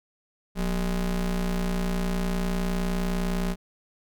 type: ring-modulated tone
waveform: square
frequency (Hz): 105.1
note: G#2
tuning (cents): +21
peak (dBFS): -22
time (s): 0.55-3.56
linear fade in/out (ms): 50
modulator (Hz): 75.2
effects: none